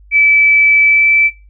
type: tone with pitch glide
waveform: sine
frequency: 2307 to 2320 Hz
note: D7 to D7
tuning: -31 to -22 cents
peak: -6 dBFS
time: 0.11-1.31 s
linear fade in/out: 50 ms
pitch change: +9 cents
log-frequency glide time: 0.85-1.07 s
effects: noise-tail reverb RT60 0.3 s tail -22 dB re dry + added 50 Hz sine -39 dBFS peak until 1.49 s